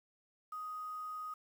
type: tone with quantisation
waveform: sine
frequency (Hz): 1249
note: D#6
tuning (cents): +6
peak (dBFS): -40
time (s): 0.52-1.34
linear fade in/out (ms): 5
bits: 10
effects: none